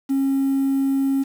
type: tone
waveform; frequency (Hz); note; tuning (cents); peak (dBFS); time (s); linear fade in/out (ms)
triangle; 271.8; C#4; -34; -14; 0.09-1.24; 20
effects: tanh soft clip ceiling -13 dBFS + 7-bit